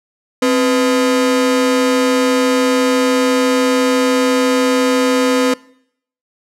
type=ring-modulated tone; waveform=45% pulse; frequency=380 Hz; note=F#4; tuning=46 cents sharp; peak=-8 dBFS; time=0.42-5.54 s; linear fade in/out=5 ms; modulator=117 Hz; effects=noise-tail reverb RT60 0.7 s tail -23 dB re dry + low-pass 10000 Hz 12 dB/octave